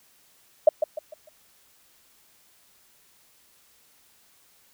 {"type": "tone with echo", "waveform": "sine", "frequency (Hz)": 617, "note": "D#5", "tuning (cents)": -15, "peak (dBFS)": -9, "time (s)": [0.67, 0.69], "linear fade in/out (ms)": 5, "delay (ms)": 150, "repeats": 4, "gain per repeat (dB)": -9, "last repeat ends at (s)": 1.29, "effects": ["white hiss -60 dBFS RMS until 4.73 s"]}